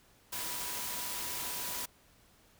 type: tone in noise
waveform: sine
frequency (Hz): 979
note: B5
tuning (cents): -15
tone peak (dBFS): -48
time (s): 0.32-1.86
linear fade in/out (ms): 10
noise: white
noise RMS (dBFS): -38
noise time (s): 0.32-1.86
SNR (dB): -13
effects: pink hiss -64 dBFS RMS until 2.59 s